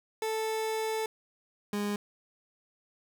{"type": "tone pair in turn", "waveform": "30% pulse", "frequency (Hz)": [440, 205.5], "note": ["A4", "G#3"], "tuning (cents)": [0, -18], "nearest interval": "octave + minor second", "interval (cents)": 1318, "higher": "first", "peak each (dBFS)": -27, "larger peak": "neither", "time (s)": [[0.22, 1.06], [1.73, 1.96]], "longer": "first", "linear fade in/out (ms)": 2, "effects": []}